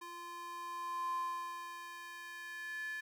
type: tone with high-pass filter sweep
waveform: square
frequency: 345.8 Hz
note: F4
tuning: 17 cents flat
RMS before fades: -43 dBFS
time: 0.01-3.01 s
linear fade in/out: 10 ms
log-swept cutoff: 740 to 1800 Hz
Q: 8.6
effects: none